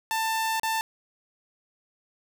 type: tone with dropouts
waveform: sawtooth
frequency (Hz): 890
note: A5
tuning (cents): +20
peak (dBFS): -21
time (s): 0.11-0.81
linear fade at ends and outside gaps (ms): 0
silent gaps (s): 0.597-0.633
effects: none